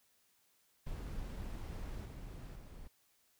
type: noise with level steps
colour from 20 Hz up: brown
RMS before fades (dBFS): -43 / -47 / -51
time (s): 0.86-2.88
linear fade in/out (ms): 10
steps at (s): 2.05 / 2.55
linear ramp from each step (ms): 5
effects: white hiss -73 dBFS RMS until 3.39 s